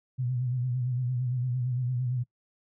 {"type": "tone with vibrato", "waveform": "sine", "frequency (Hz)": 125.1, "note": "B2", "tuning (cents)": 23, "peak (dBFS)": -26, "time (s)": [0.18, 2.24], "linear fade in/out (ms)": 20, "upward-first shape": "sine", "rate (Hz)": 8.8, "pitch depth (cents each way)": 64, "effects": ["noise-tail reverb RT60 0.1 s tail -23 dB re dry"]}